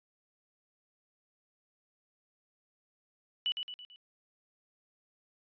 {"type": "tone with echo", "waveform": "sine", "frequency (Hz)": 2960, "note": "F#7", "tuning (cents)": 0, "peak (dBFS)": -28, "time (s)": [3.46, 3.52], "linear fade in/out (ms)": 0, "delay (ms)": 110, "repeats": 4, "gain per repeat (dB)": -6, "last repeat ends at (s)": 3.96, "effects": ["resampled to 11025 Hz"]}